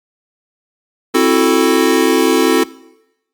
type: chord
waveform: square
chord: F# half-diminished seventh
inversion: second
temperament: equal with one note detuned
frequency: 264.1 / 329.6 / 370 / 440 Hz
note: C4 / E4 / F#4 / A4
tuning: +16 / 0 / 0 / 0 cents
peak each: -16 dBFS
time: 1.14-2.64 s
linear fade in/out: 10 ms
effects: noise-tail reverb RT60 0.9 s tail -20 dB re dry + Opus 48 kbps